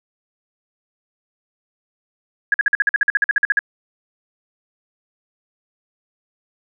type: tone bursts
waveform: sine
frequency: 1661.2 Hz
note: G#6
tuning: in tune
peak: -11 dBFS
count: 16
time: 2.52-3.591 s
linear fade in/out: 2 ms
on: 21 ms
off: 49 ms
effects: none